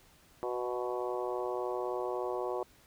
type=harmonic tone with a mistuned harmonic; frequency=123.47 Hz; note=B2; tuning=in tune; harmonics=3 / 4 / 5 / 6 / 7 / 8 / 9; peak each=-36 / -38 / -40 / -42 / -43 / -44 / -45 dBFS; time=0.43-2.63 s; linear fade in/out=0 ms; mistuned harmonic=6; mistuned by=-25 cents; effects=pink hiss -62 dBFS RMS until 2.86 s